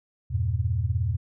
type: chord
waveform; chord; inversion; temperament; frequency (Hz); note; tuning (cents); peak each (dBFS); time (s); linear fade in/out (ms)
sine; E diminished; none; just; 82.41 / 98.89 / 118.67; E2 / G2 / Bb2; 0 / +16 / +31; -27; 0.3-1.17; 20
effects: none